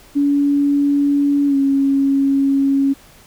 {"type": "tone with pitch glide", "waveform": "sine", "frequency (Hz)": [284.7, 275], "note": ["C#4", "C#4"], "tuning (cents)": [46, -14], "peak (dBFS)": -12, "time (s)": [0.15, 2.94], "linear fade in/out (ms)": 20, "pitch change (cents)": -60, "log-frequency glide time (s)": [1.47, 1.56], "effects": ["pink hiss -46 dBFS RMS until 3.26 s"]}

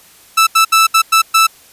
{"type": "tone bursts at uneven times", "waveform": "sawtooth", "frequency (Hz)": 1318.5, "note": "E6", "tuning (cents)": 0, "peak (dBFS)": -3, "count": 6, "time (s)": [[0.37, 0.47], [0.55, 0.65], [0.72, 0.87], [0.94, 1.02], [1.12, 1.22], [1.34, 1.47]], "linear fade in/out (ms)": 10, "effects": ["white hiss -44 dBFS RMS until 1.72 s", "resampled to 32000 Hz"]}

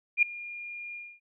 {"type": "tone with ADSR envelope", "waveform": "sine", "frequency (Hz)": 2415, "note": "D7", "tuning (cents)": 48, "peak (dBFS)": -16, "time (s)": [0.17, 1.2], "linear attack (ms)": 56, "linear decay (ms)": 4, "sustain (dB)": -21, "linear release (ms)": 250, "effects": []}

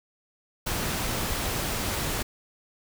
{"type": "noise", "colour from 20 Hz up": "pink", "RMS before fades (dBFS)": -29, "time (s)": [0.66, 2.23], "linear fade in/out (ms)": 10, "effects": []}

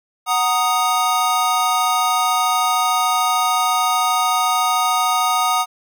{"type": "chord", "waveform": "square", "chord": "D# minor", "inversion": "first", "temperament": "equal", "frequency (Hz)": [740, 932.3, 1244.5], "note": ["F#5", "A#5", "D#6"], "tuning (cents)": [0, 0, 0], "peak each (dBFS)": [-21, -23, -19], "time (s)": [0.26, 5.66], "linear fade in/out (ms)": 50, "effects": []}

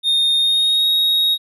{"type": "tone with pitch glide", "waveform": "triangle", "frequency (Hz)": [3678, 3768], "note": ["A#7", "A#7"], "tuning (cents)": [-24, 18], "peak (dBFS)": -12, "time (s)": [0.03, 1.38], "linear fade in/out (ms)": 50, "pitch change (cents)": 42, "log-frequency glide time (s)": [0.38, 0.88], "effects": []}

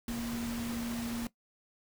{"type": "tone in noise", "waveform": "sine", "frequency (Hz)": 234.5, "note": "A#3", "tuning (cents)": 11, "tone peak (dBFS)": -34, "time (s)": [0.08, 1.27], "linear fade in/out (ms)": 2, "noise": "pink", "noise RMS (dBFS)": -42, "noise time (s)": [0.08, 1.27], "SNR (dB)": 5, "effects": ["noise-tail reverb RT60 0.1 s tail -18 dB re dry"]}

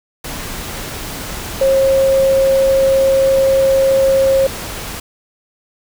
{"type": "tone in noise", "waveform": "sine", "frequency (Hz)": 538, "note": "C5", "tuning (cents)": 48, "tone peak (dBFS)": -9, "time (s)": [1.61, 4.47], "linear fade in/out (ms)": 5, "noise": "pink", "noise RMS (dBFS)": -26, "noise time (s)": [0.24, 5], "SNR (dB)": 14, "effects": []}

